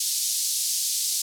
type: band-pass noise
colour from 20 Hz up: pink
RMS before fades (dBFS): -26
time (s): 0-1.22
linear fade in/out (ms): 5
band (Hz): 4500 to 12000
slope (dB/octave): 24
effects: none